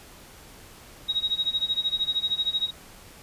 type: tone with tremolo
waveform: sine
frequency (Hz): 3796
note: A#7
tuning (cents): +31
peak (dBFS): -20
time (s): 1.08-2.71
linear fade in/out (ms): 20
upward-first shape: sine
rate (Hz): 13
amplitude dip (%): 90
effects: pink hiss -48 dBFS RMS until 3.22 s + resampled to 32000 Hz